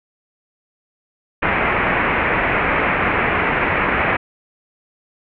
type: low-pass noise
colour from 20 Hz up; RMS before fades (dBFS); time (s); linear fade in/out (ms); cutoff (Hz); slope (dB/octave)
white; -18; 1.42-4.17; 10; 2400; 48
effects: none